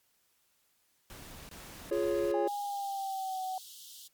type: noise bursts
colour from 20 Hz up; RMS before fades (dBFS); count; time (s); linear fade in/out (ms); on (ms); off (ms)
pink; -48; 3; 1.1-2.316; 0; 390; 23
type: chord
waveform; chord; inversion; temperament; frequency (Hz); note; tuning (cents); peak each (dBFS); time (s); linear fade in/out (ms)
triangle; Db major; first; just; 346.5 / 415.8 / 554.4; F4 / Ab4 / Db5; -14 / +2 / 0; -30; 1.91-2.48; 5
type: tone with pitch glide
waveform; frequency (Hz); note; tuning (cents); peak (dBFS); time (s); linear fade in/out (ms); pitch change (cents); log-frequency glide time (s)
sine; 815 to 751.7; G#5 to F#5; -33 to +27; -33; 2.34-3.58; 2; -140; 2.61-3.41
type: high-pass noise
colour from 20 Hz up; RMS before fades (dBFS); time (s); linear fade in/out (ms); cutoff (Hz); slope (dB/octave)
pink; -50; 2.47-4.08; 10; 3000; 96
effects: white hiss -72 dBFS RMS until 4.13 s + MP3 96 kbps